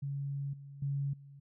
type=tone with level steps; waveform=sine; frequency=140 Hz; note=C#3; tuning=18 cents sharp; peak=-34 / -46 / -31 / -50 dBFS; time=0.02-1.4 s; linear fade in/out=10 ms; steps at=0.53 / 0.82 / 1.13 s; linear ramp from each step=5 ms; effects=none